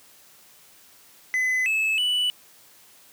triangle tone with pitch steps, 2020 / 2602 / 2966 Hz, B6 / E7 / F#7, +39 / -23 / +4 cents, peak -19 dBFS, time 1.34-2.3 s, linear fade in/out 0 ms, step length 320 ms, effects white hiss -53 dBFS RMS until 3.12 s + high-pass 80 Hz 12 dB/octave

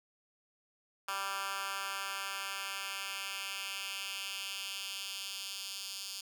10% pulse tone with high-pass filter sweep, 196 Hz, G3, in tune, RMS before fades -40 dBFS, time 1.08-6.21 s, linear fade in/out 5 ms, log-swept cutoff 1300 to 4200 Hz, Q 1.7, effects none

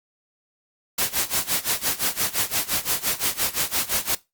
white noise with tremolo, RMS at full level -21 dBFS, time 0.98-4.15 s, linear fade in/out 5 ms, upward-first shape sine, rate 5.8 Hz, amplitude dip 90%, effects noise-tail reverb RT60 0.2 s tail -19 dB re dry + Opus 48 kbps

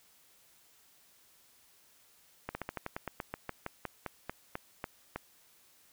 slowing click train, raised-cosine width 0.5 ms, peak -21 dBFS, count 18, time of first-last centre 2.49-5.16 s, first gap 60 ms, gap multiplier 1.11, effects white hiss -64 dBFS RMS until 5.92 s

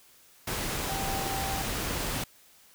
sine tone in noise, 780 Hz, G5, 9 cents flat, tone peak -34 dBFS, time 0.89-1.62 s, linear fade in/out 5 ms, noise pink, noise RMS -32 dBFS, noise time 0.47-2.24 s, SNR -5 dB, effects white hiss -58 dBFS RMS until 2.74 s

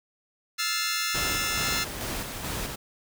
15% pulse chord, F major seventh, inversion third, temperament just, 1309.6 / 1396.9 / 1746.1 / 2095 Hz, E6 / F6 / A6 / C7, -12 / 0 / -14 / +2 cents, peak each -26 dBFS, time 0.58-1.85 s, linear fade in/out 20 ms
pink noise with tremolo, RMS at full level -32 dBFS, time 1.14-2.76 s, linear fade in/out 10 ms, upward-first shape square, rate 2.3 Hz, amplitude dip 35%
effects none

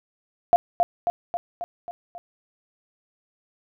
sine tone with echo, 696 Hz, F5, 6 cents flat, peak -11 dBFS, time 0.53-0.56 s, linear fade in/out 0 ms, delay 270 ms, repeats 6, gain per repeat -4 dB, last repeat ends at 2.18 s, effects none

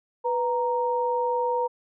sine tone pair together, 493.9 / 932.4 Hz, B4 / A#5, 0 / 0 cents, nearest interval major seventh, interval 1100 cents, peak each -25 dBFS, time 0.24-1.68 s, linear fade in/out 20 ms, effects none

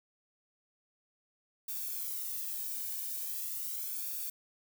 violet noise with flanger, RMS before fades -38 dBFS, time 1.68-4.3 s, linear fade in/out 5 ms, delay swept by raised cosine 0.98 to 1.52 ms, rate 0.4 Hz, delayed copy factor -0.85, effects none

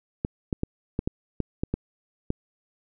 clicks, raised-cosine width 3 ms, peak -12 dBFS, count 9, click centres 0.249 / 0.528 / 0.634 / 0.991 / 1.075 / 1.403 / 1.635 / 1.74 / 2.304 s, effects none

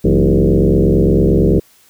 sine tone with frequency modulation, 115.8 Hz, A#2, 11 cents flat, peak -8 dBFS, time 0.04-1.6 s, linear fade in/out 10 ms, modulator 68.9 Hz, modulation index 5.2, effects white hiss -50 dBFS RMS until 1.89 s

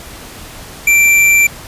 square tone, 2349 Hz, D7, in tune, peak -7 dBFS, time 0.87-1.47 s, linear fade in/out 5 ms, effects pink hiss -32 dBFS RMS until 1.67 s + resampled to 32000 Hz

